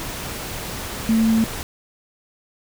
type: tone in noise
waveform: sine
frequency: 223.8 Hz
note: A3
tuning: 30 cents sharp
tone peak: -14 dBFS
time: 1.09-1.44 s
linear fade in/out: 0 ms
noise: pink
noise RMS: -30 dBFS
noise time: 0-1.63 s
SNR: +13 dB
effects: none